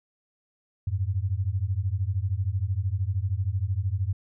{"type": "beating tone pair", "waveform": "sine", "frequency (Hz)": [89.7, 102.7], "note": ["F2", "G#2"], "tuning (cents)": [47, -19], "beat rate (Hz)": 13, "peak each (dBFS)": -27, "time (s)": [0.87, 4.13], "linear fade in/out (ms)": 5, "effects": []}